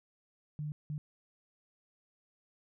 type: tone bursts at uneven times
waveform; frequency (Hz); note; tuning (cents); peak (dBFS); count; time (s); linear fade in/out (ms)
sine; 150; D3; +37; -35; 2; 0.59-0.72 / 0.9-0.98; 0
effects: none